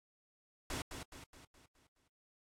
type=noise with echo; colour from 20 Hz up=pink; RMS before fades=-40 dBFS; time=0.7-0.82 s; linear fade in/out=2 ms; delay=210 ms; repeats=6; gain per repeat=-6 dB; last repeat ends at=2.08 s; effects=low-pass 10000 Hz 12 dB/octave + AAC 64 kbps